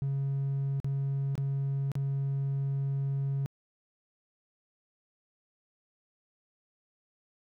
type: tone with dropouts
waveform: triangle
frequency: 137.7 Hz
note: C#3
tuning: 11 cents flat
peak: -25 dBFS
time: 0.02-3.46 s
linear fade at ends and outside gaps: 0 ms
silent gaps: 0.801-0.845 / 1.354-1.379 / 1.917-1.954 s
effects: tanh soft clip ceiling -23 dBFS